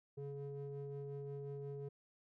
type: ring-modulated tone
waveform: triangle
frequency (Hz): 141.9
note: C#3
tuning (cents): +41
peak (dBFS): -38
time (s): 0.17-1.89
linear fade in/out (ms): 10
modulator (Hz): 281
effects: none